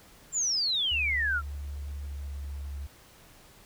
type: exponential sweep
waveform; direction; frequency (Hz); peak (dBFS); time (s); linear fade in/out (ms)
sine; down; 7459 to 1322; -25; 0.32-1.42; 50
type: tone with pitch glide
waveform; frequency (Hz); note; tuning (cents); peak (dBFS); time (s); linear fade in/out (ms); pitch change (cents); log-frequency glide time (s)
sine; 71.4 to 70.46; D2 to C#2; -48 to +29; -34; 0.91-2.87; 10; -23; 1.9-2.28
effects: pink hiss -55 dBFS RMS until 3.65 s